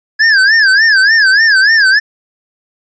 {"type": "tone with vibrato", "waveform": "square", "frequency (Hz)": 1667, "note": "G#6", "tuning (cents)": 6, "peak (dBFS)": -6, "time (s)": [0.19, 2], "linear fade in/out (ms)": 20, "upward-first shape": "sine", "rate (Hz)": 3.4, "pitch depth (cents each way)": 160, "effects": ["resampled to 16000 Hz"]}